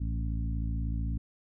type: harmonic tone with a mistuned harmonic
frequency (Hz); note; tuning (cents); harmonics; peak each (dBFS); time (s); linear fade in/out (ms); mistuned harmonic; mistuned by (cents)
56.3; A1; +40; 1 / 2 / 3 / 4 / 5; -30 / -36 / -40 / -42 / -44; 0-1.18; 10; 1; +96
effects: none